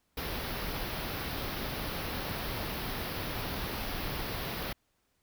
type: band-stop noise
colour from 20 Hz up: pink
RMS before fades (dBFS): -36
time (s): 0.17-4.73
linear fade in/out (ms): 5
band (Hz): 5300 to 11000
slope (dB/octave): 48
effects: pink hiss -75 dBFS RMS until 5.22 s